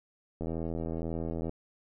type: click train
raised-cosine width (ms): 2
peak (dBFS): -22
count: 90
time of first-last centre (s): 0.41-1.494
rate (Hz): 82.1
effects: none